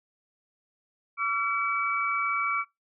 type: tone cluster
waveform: sine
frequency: 1146 / 1359 / 2287 Hz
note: D6 / F6 / D7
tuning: -43 / -48 / -47 cents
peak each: -29 dBFS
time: 1.17-2.65 s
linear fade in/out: 50 ms
effects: noise-tail reverb RT60 0.2 s tail -26 dB re dry